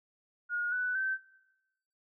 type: tone with pitch steps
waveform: sine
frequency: 1436 / 1490.1 / 1546.2 Hz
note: F6 / F#6 / G6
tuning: +48 / +12 / -24 cents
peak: -29 dBFS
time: 0.49-1.18 s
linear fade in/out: 50 ms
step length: 230 ms
effects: noise-tail reverb RT60 0.9 s tail -19 dB re dry